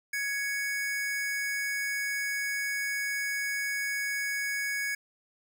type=tone pair together; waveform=square; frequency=1671 / 2226 Hz; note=G#6 / C#7; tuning=+10 / +7 cents; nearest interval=perfect fourth; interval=497 cents; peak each=-33 / -33 dBFS; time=0.13-4.95 s; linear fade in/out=5 ms; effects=none